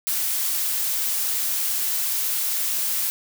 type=noise; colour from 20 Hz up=blue; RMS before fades=-24 dBFS; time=0.07-3.1 s; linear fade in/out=0 ms; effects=none